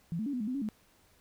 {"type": "tone with pitch steps", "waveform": "sine", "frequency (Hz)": [167.8, 219.3, 284.7, 248.2, 210.8, 254, 279.2, 213.9], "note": ["E3", "A3", "C#4", "B3", "G#3", "B3", "C#4", "A3"], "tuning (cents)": [31, -6, 46, 9, 26, 49, 13, -49], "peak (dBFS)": -31, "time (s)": [0.12, 0.688], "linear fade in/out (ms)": 0, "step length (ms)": 71, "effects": ["pink hiss -65 dBFS RMS until 1.2 s"]}